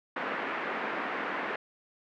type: band-pass noise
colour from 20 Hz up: white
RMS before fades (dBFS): -34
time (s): 0.16-1.56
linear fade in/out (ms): 5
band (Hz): 220 to 2000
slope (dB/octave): 24
effects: none